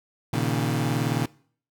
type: tone cluster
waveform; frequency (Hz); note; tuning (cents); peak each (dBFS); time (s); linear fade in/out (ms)
25% pulse; 117.8 / 138 / 157; A#2 / C#3 / D#3; +19 / -7 / +16; -23 / -24 / -24; 0.33-1.26; 5
effects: noise-tail reverb RT60 0.5 s tail -21 dB re dry